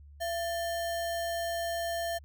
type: tone with sample-and-hold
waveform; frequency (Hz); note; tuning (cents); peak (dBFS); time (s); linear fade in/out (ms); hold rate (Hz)
sine; 677; E5; +46; -30; 0.2-2.19; 20; 2450
effects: added 72 Hz sine -49 dBFS peak until 2.24 s